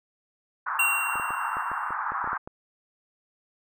white band-pass noise, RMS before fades -30 dBFS, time 0.66-2.38 s, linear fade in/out 10 ms, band 870 to 1500 Hz, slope 48 dB/octave
square tone with exponential decay, 2750 Hz, F7, 27 cents flat, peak -20 dBFS, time 0.79-1.94 s, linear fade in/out 5 ms, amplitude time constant 250 ms
clicks, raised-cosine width 1 ms, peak -24 dBFS, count 11, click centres 1.156 / 1.198 / 1.306 / 1.569 / 1.716 / 1.906 / 2.12 / 2.243 / 2.275 / 2.331 / 2.475 s
effects none

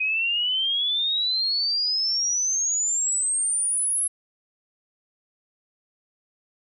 sine exponential sweep, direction up, 2500 to 11040 Hz, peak -21 dBFS, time 0-4.08 s, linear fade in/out 10 ms, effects none

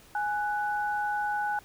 sine tone pair together, 831.6 / 1486 Hz, G#5 / F#6, +2 / +7 cents, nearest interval minor seventh, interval 1005 cents, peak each -28 / -32 dBFS, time 0.15-1.59 s, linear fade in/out 2 ms, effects pink hiss -55 dBFS RMS until 1.64 s

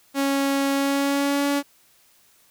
sawtooth tone with pitch glide, 276.2 to 283.6 Hz, C#4 to C#4, -6 to +40 cents, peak -16 dBFS, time 0.14-1.63 s, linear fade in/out 50 ms, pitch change +46 cents, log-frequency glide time 0.72-1.47 s, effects white hiss -58 dBFS RMS until 2.5 s

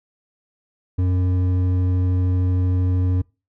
sine tone with hard clipping, 91.3 Hz, F#2, 23 cents flat, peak -18 dBFS, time 0.98-3.22 s, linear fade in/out 10 ms, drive 8 dB, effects noise-tail reverb RT60 0.3 s tail -25 dB re dry

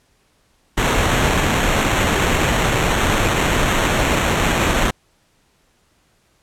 pink noise with sample-and-hold, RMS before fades -17 dBFS, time 0.77-4.91 s, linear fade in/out 10 ms, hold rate 4900 Hz, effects pink hiss -60 dBFS RMS until 6.42 s + low-pass 11000 Hz 12 dB/octave

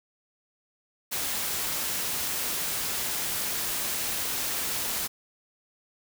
white noise, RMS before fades -30 dBFS, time 1.11-5.08 s, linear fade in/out 20 ms, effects none

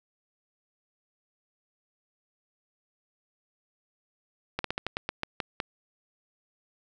slowing click train, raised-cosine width 0.3 ms, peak -13 dBFS, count 10, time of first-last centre 4.59-5.602 s, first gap 53 ms, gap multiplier 1.18, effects none

